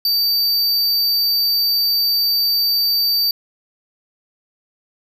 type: tone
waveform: square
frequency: 4629 Hz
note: D8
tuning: 26 cents flat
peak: -15 dBFS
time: 0.05-3.31 s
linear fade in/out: 2 ms
effects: none